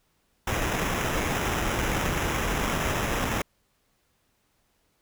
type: noise with sample-and-hold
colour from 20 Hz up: pink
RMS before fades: -27 dBFS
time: 0.47-3.42 s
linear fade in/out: 5 ms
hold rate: 4410 Hz
effects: pink hiss -70 dBFS RMS until 5.01 s